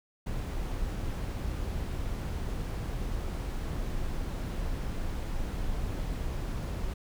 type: noise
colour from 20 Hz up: brown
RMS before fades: -33 dBFS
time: 0.26-6.94 s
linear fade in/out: 10 ms
effects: none